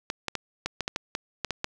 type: clicks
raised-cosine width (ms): 0.2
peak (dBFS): -11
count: 11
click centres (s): 0.101 / 0.283 / 0.353 / 0.66 / 0.807 / 0.879 / 0.961 / 1.151 / 1.447 / 1.507 / 1.644
effects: none